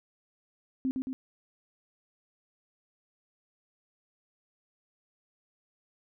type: tone with echo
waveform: sine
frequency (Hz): 261.6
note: C4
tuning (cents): 0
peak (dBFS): -26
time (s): 0.85-0.91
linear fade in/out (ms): 0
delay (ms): 110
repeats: 2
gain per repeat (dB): -3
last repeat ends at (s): 1.13
effects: none